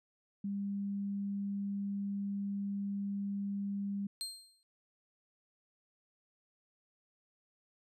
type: tone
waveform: sine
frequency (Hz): 200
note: G3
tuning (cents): +35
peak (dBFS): -34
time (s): 0.44-4.07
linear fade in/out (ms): 5
type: tone with exponential decay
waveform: 30% pulse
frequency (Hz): 4200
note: C8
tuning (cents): +6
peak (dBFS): -32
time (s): 4.21-4.63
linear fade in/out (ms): 0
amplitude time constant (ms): 90
effects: resampled to 32000 Hz